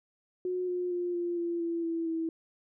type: tone with pitch steps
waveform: sine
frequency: 363.9 / 358.3 / 352.7 / 347.3 / 341.9 / 336.6 / 331.4 / 326.3 Hz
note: F#4 / F4 / F4 / F4 / F4 / E4 / E4 / E4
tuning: -29 / +44 / +17 / -10 / -37 / +36 / +9 / -18 cents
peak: -29 dBFS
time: 0.45-2.29 s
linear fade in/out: 2 ms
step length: 230 ms
effects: none